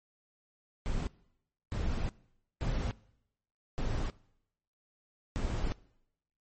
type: noise bursts at uneven times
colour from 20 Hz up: brown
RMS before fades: -32 dBFS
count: 5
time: 0.86-1.07 / 1.72-2.09 / 2.61-2.91 / 3.78-4.1 / 5.36-5.72 s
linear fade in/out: 0 ms
effects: noise-tail reverb RT60 0.8 s tail -22 dB re dry + MP3 32 kbps